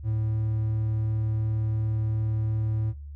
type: tone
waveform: triangle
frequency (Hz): 109.2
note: A2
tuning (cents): -13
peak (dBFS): -22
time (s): 0.03-2.94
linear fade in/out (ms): 50
effects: noise-tail reverb RT60 0.2 s tail -18 dB re dry + added 72 Hz sine -37 dBFS peak until 3.15 s